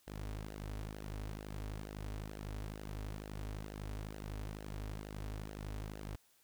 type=tone with flanger; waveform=sawtooth; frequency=51.91 Hz; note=G#1; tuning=in tune; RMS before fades=-44 dBFS; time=0.07-6.16 s; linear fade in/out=5 ms; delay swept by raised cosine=0.84 to 5.94 ms; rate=2.2 Hz; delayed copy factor=-0.6; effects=white hiss -70 dBFS RMS until 6.43 s